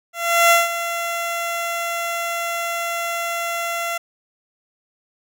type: tone with ADSR envelope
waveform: 15% pulse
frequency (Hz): 682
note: F5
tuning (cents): -41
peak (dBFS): -4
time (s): 0.13-3.98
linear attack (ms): 380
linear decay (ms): 170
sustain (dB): -12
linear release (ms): 8
effects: none